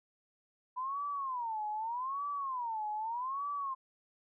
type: tone with vibrato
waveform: sine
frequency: 987 Hz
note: B5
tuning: 1 cent flat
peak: -34 dBFS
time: 0.76-3.75 s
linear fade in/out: 20 ms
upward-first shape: sine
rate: 0.82 Hz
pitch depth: 270 cents each way
effects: none